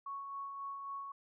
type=tone with tremolo; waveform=sine; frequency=1108.7 Hz; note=C#6; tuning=in tune; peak=-39 dBFS; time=0.06-1.12 s; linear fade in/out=5 ms; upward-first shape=sine; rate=3.7 Hz; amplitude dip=35%; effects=none